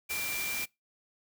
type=tone in noise; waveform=sine; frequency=2367 Hz; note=D7; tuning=13 cents sharp; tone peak=-34 dBFS; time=0.09-0.66 s; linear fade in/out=20 ms; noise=white; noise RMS=-36 dBFS; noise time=0.09-0.66 s; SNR=-1 dB; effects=noise-tail reverb RT60 0.2 s tail -24 dB re dry